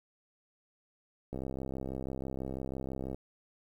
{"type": "click train", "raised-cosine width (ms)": 2, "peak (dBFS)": -25, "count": 121, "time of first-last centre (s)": [1.33, 3.145], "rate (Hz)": 66.1, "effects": ["10-bit"]}